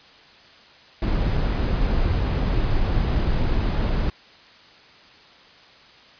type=noise; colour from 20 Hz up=brown; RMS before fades=-21 dBFS; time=1.02-4.1 s; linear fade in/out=2 ms; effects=white hiss -49 dBFS RMS until 6.19 s + resampled to 11025 Hz

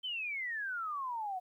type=exponential sweep; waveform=sine; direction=down; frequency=3136 to 717 Hz; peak=-35 dBFS; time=0.03-1.4 s; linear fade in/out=20 ms; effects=12-bit

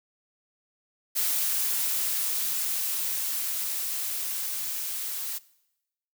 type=noise with level ramp; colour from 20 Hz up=blue; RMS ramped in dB=-26 to -33 dBFS; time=1.15-5.39 s; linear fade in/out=20 ms; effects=noise-tail reverb RT60 0.9 s tail -21 dB re dry

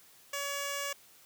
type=tone with notch filter; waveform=5% pulse; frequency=565 Hz; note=C#5; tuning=33 cents sharp; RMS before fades=-36 dBFS; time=0.33-0.93 s; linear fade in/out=5 ms; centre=4200 Hz; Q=1.4; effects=white hiss -59 dBFS RMS until 1.25 s + high-pass 60 Hz 12 dB/octave

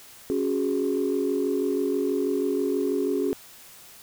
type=chord; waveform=sine; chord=C# suspended fourth; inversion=none; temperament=just; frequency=277.2 / 369.6 / 415.8 Hz; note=C#4 / F#4 / G#4; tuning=0 / -2 / +2 cents; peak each=-26 dBFS; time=0.3-3.33 s; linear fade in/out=0 ms; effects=tanh soft clip ceiling -15 dBFS + white hiss -48 dBFS RMS until 4.02 s

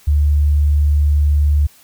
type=tone; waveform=sine; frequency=73.42 Hz; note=D2; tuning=in tune; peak=-10 dBFS; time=0.07-1.67 s; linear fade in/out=10 ms; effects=white hiss -48 dBFS RMS until 1.83 s

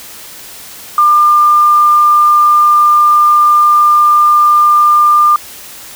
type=tone; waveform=sine; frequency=1199 Hz; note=D6; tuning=36 cents sharp; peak=-4 dBFS; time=0.98-5.36 s; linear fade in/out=2 ms; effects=white hiss -31 dBFS RMS until 5.95 s

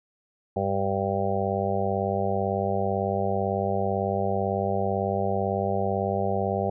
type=harmonic tone; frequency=98 Hz; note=G2; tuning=in tune; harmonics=1 / 2 / 4 / 5 / 6 / 7 / 8; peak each=-31 / -31 / -31 / -31 / -31 / -31 / -31 dBFS; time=0.56-6.7 s; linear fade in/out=5 ms; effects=none

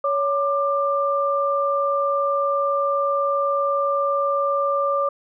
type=tone pair together; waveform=sine; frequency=561 / 1188.7 Hz; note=C#5 / D6; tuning=+21 / +21 cents; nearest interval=octave + minor second; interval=1300 cents; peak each=-21 dBFS; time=0.04-5.09 s; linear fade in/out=5 ms; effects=none

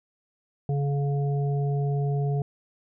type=harmonic tone; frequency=141.5 Hz; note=C#3; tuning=36 cents sharp; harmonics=1 / 3 / 5; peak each=-23 / -33 / -37 dBFS; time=0.69-2.42 s; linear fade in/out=2 ms; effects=none

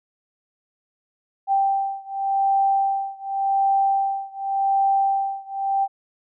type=beating tone pair; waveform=sine; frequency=784 / 784.88 Hz; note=G5 / G5; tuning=0 / +2 cents; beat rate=0.88 Hz; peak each=-21 / -22 dBFS; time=1.47-5.88 s; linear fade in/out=50 ms; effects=none

